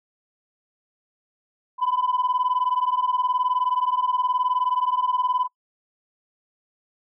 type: beating tone pair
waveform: sine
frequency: 993 / 1012 Hz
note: B5 / B5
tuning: +9 / +42 cents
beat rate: 19 Hz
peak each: -22 dBFS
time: 1.78-5.48 s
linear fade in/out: 50 ms
effects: noise-tail reverb RT60 0.1 s tail -23 dB re dry + tanh soft clip ceiling -15 dBFS

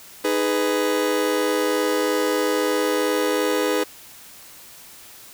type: chord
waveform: 40% pulse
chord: G# minor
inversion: second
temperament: just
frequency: 311.5 / 415.3 / 498.4 Hz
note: D#4 / G#4 / B4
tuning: +2 / 0 / +16 cents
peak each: -24 / -23 / -22 dBFS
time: 0.24-3.84 s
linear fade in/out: 10 ms
effects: white hiss -44 dBFS RMS until 5.33 s

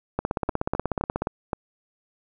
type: two click trains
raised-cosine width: 1 ms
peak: -11 / -10 dBFS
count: 5 / 18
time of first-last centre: 0.49-1.532 / 0.19-1.22 s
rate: 3.84 / 16.5 Hz
effects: none

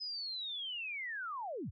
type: linear sweep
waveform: sine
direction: down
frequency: 5100 to 49 Hz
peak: -38 dBFS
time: 0-1.71 s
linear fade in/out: 20 ms
effects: none

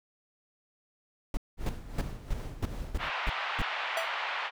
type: noise bursts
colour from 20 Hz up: brown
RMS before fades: -28 dBFS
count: 8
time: 1.34-3.618 s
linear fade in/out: 2 ms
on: 31 ms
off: 290 ms
type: noise with tremolo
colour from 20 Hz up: brown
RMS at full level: -36 dBFS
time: 1.57-3.11 s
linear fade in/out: 50 ms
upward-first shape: sine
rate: 2.7 Hz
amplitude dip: 65%
type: band-pass noise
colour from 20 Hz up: pink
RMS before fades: -34 dBFS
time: 2.98-4.51 s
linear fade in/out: 50 ms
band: 770 to 3100 Hz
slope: 24 dB/octave
type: tone with exponential decay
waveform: square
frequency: 659.3 Hz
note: E5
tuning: in tune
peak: -27 dBFS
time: 3.97-4.14 s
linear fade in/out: 2 ms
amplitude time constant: 36 ms
effects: none

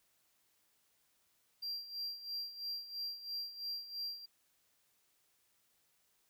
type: tone with tremolo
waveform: triangle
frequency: 4741 Hz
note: D8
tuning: 16 cents sharp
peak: -36 dBFS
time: 1.62-4.26 s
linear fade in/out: 10 ms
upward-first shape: sine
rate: 3 Hz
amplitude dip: 75%
effects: white hiss -75 dBFS RMS until 6.29 s

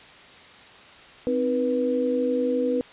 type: tone cluster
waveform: sine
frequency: 259 / 310.6 / 488.3 Hz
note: C4 / D#4 / B4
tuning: -17 / -3 / -20 cents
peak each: -25 / -32 / -23 dBFS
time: 1.27-2.81 s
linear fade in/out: 0 ms
effects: white hiss -47 dBFS RMS until 2.92 s + resampled to 8000 Hz

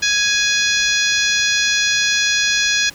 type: harmonic tone with a mistuned harmonic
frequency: 830.6 Hz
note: G#5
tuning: in tune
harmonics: 2 / 3 / 4 / 5 / 6 / 7 / 8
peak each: -19 / -21 / -22 / -23 / -24 / -24 / -25 dBFS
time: 0.02-2.9 s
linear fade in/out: 10 ms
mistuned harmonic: 4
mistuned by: +32 cents
effects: pink hiss -41 dBFS RMS until 2.94 s

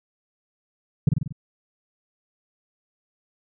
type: tone with echo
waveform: sine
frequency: 144.9 Hz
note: D3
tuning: 23 cents flat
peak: -9 dBFS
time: 1.07-1.09 s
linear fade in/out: 5 ms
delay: 47 ms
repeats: 5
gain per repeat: -4 dB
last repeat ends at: 1.325 s
effects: tanh soft clip ceiling -10 dBFS

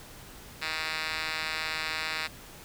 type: tone with band-pass filter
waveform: 5% pulse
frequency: 157.6 Hz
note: D#3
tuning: 23 cents sharp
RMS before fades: -33 dBFS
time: 0.61-2.28 s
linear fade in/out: 20 ms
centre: 3100 Hz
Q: 2.8
effects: pink hiss -48 dBFS RMS until 2.64 s

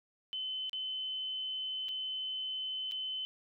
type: tone with dropouts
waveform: sine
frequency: 3046 Hz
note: F#7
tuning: 50 cents sharp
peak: -35 dBFS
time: 0.33-3.25 s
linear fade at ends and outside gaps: 0 ms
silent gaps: 0.695-0.731 / 1.885-1.89 / 2.913-2.92 s
effects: none

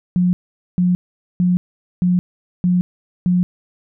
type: tone bursts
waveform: sine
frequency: 179.2 Hz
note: F3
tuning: 45 cents sharp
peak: -12 dBFS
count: 6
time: 0.16-3.43 s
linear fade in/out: 0 ms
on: 170 ms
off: 450 ms
effects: none

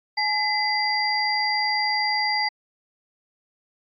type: tone cluster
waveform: sine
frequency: 844 / 2026 / 4754 Hz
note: G#5 / B6 / D8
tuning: +28 / +44 / +20 cents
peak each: -25 dBFS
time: 0.17-2.49 s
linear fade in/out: 10 ms
effects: AAC 48 kbps

